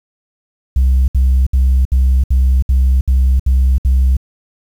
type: tone bursts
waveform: sine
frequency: 65 Hz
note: C2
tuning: 11 cents flat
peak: -6 dBFS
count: 9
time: 0.76-4.168 s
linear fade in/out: 5 ms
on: 320 ms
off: 66 ms
effects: tanh soft clip ceiling -6 dBFS + 7-bit